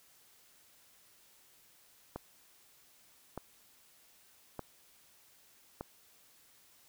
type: click train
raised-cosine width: 1 ms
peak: -25 dBFS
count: 4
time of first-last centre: 2.16-5.81 s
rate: 0.822 Hz
effects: white hiss -64 dBFS RMS until 6.88 s